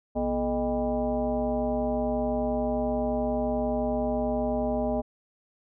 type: tone with frequency modulation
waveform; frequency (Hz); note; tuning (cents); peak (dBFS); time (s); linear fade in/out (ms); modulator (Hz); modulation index
sine; 429.3; A4; -43; -24; 0.15-5.02; 20; 186; 1.8
effects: none